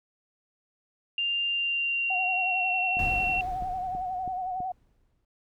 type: tone with pitch glide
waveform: sine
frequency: 2794 to 2724 Hz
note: F7 to F7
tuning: 0 to -44 cents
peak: -25 dBFS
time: 1.18-3.41 s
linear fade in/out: 2 ms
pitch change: -44 cents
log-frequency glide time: 1.48-2.74 s
type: tone with vibrato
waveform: sine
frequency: 740 Hz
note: F#5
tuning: in tune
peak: -29 dBFS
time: 2.1-4.72 s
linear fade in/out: 5 ms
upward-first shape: sine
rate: 11 Hz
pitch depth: 51 cents each way
type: click train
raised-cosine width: 3 ms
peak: -28 dBFS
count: 6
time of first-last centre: 2.97-4.604 s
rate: 3.06 Hz
type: noise with exponential decay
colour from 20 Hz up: brown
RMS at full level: -31 dBFS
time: 2.99-5.25 s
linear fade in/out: 1 ms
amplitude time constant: 490 ms
effects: none